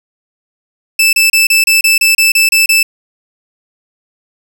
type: tone bursts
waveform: sawtooth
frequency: 2637 Hz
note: E7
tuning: in tune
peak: -3 dBFS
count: 11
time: 0.99-2.83 s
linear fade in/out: 5 ms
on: 140 ms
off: 30 ms
effects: none